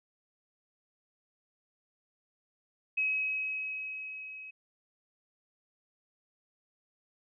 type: tone with level ramp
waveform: sine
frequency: 2551 Hz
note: D#7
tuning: 43 cents sharp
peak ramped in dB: -26 to -43 dBFS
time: 2.97-4.51 s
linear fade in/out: 10 ms
effects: none

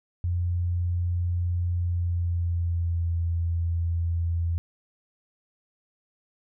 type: tone with pitch glide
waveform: sine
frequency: 87.7 to 84.52 Hz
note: F2 to E2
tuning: +8 to +44 cents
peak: -23 dBFS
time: 0.24-4.58 s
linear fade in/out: 0 ms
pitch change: -64 cents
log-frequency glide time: 1.76-3.1 s
effects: none

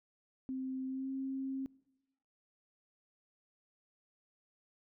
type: tone with pitch glide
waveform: sine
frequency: 261.6 to 267.3 Hz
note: C4 to C4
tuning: 0 to +37 cents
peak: -36 dBFS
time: 0.49-1.66 s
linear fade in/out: 0 ms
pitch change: +37 cents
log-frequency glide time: 0.86-1.1 s
effects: noise-tail reverb RT60 1.0 s tail -23 dB re dry

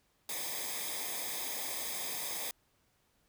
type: noise with comb filter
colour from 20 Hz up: white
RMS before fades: -38 dBFS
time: 0.29-2.51 s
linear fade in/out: 2 ms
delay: 0.7 ms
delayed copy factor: -0.75
effects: pink hiss -73 dBFS RMS until 3.28 s

